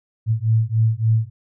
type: beating tone pair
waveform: sine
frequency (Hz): 110 / 113.5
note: A2 / A#2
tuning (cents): 0 / -46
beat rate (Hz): 3.5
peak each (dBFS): -18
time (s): 0.26-1.3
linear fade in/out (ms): 50
effects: none